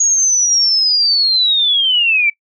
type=linear sweep; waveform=sine; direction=down; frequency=6690 to 2289 Hz; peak=-10 dBFS; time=0-2.3 s; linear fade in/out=5 ms; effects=noise-tail reverb RT60 0.1 s tail -20 dB re dry